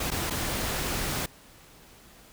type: noise with dropouts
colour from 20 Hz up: pink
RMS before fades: -30 dBFS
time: 0-1.26 s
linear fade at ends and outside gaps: 5 ms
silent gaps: 0.105-0.115 / 0.3-0.306 s
effects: pink hiss -53 dBFS RMS until 2.32 s